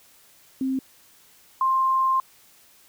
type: tone pair in turn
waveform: sine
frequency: 264.1 / 1054 Hz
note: C4 / C6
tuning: +16 / +12 cents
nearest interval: 2 octaves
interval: 2396 cents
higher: second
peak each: -22 / -18 dBFS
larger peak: second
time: 0.61-0.79 / 1.61-2.2 s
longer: second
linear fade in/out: 2 ms
effects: white hiss -55 dBFS RMS until 2.88 s